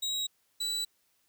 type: tone pair in turn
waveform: 35% pulse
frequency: 3826 / 3950 Hz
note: A#7 / B7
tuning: +44 / 0 cents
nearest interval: minor second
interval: 56 cents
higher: second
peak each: -28 dBFS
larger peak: neither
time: 0.02-0.27 / 0.6-0.85 s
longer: neither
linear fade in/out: 10 ms
effects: white hiss -72 dBFS RMS until 1.28 s